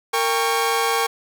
sawtooth tone cluster, 460.5 / 798 / 1109 Hz, A#4 / G5 / C#6, -21 / +31 / 0 cents, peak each -19 dBFS, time 0.13-1.07 s, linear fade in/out 10 ms, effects none

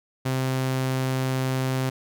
sawtooth tone, 130.81 Hz, C3, in tune, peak -19 dBFS, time 0.25-1.9 s, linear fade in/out 10 ms, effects none

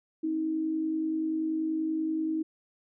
sine tone pair together, 267.1 / 317.5 Hz, C4 / D#4, +36 / +35 cents, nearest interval minor third, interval 299 cents, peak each -38 / -27 dBFS, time 0.23-2.43 s, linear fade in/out 10 ms, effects none

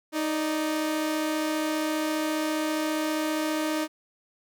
sawtooth tone pair together, 311.1 / 587.3 Hz, D#4 / D5, 0 / 0 cents, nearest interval major seventh, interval 1100 cents, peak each -22 / -31 dBFS, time 0.12-3.88 s, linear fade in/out 50 ms, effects none

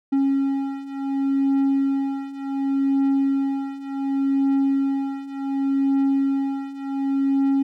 triangle beating tone pair, 273.3 / 273.98 Hz, C#4 / C#4, -24 / -20 cents, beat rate 0.68 Hz, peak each -22 / -19 dBFS, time 0.12-7.63 s, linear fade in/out 10 ms, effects none

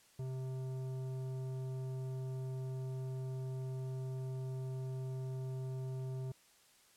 triangle tone with tanh clipping, 130.5 Hz, C3, 4 cents flat, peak -40 dBFS, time 0.19-6.32 s, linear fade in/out 5 ms, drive 16 dB, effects white hiss -66 dBFS RMS until 6.96 s + low-pass 11000 Hz 12 dB/octave

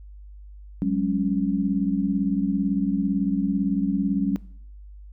sine chord, F# suspended second, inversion none, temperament equal with one note detuned, 185 / 202.9 / 277.2 Hz, F#3 / G#3 / C#4, 0 / -40 / 0 cents, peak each -25 dBFS, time 0.82-4.36 s, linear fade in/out 0 ms, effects noise-tail reverb RT60 0.6 s tail -21 dB re dry + added 50 Hz sine -40 dBFS peak until 5.12 s

